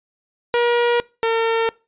sawtooth tone pair in turn, 477.3 / 454.4 Hz, A#4 / A#4, +41 / -44 cents, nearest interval minor second, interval 85 cents, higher first, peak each -11 / -12 dBFS, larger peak first, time 0.54-1 / 1.23-1.69 s, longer neither, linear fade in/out 0 ms, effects noise-tail reverb RT60 0.3 s tail -23 dB re dry + resampled to 8000 Hz

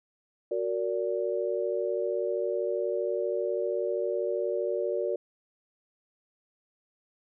sine chord, Gb augmented, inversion none, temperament just, 370 / 462.5 / 578.1 Hz, Gb4 / Bb4 / D5, 0 / -14 / -27 cents, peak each -31 dBFS, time 0.51-5.16 s, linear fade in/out 5 ms, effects none

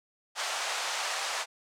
pink band-pass noise, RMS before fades -33 dBFS, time 0.35-1.46 s, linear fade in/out 50 ms, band 670 to 8100 Hz, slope 24 dB/octave, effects none

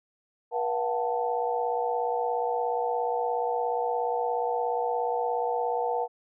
sine tone cluster, 481.6 / 694 / 751 / 882 Hz, B4 / F5 / F#5 / A5, -44 / -11 / +26 / +4 cents, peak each -29 / -33 / -31 / -31 dBFS, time 0.51-6.08 s, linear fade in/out 50 ms, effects none

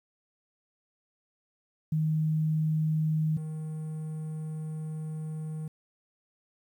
sine / triangle tone pair in turn, 156.3 / 156.3 Hz, D#3 / D#3, +8 / +8 cents, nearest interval unison, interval 0 cents, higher neither, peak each -24 / -31 dBFS, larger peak first, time 1.92-3.37 / 3.37-5.68 s, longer second, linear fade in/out 5 ms, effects 10-bit

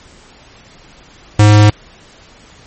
square tone, 105 Hz, G#2, 19 cents sharp, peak -4 dBFS, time 1.39-1.7 s, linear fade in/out 5 ms, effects pink hiss -42 dBFS RMS until 2.66 s + MP3 32 kbps

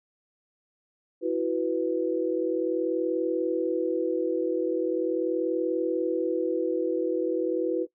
sine chord, E suspended second, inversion none, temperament equal, 329.6 / 370 / 493.9 Hz, E4 / F#4 / B4, 0 / 0 / 0 cents, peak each -28 dBFS, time 1.21-7.87 s, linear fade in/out 50 ms, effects noise-tail reverb RT60 0.1 s tail -19 dB re dry

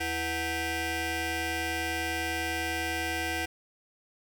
15% pulse ring-modulated tone, 410 Hz, G#4, 22 cents flat, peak -20 dBFS, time 0-3.46 s, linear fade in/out 10 ms, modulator 1150 Hz, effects none

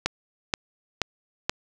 click train, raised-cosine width 0.2 ms, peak -5 dBFS, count 4, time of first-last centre 0.06-1.495 s, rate 2.09 Hz, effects none

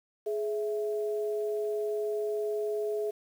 sine tone pair together, 420.7 / 659.3 Hz, G#4 / E5, +22 / 0 cents, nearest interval minor sixth, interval 778 cents, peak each -29 / -37 dBFS, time 0.26-3.11 s, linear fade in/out 10 ms, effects 9-bit

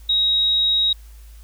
sine tone, 3799 Hz, A#7, 32 cents sharp, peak -15 dBFS, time 0.09-0.93 s, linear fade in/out 5 ms, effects added 54 Hz sine -39 dBFS peak until 1.43 s + white hiss -54 dBFS RMS until 1.43 s

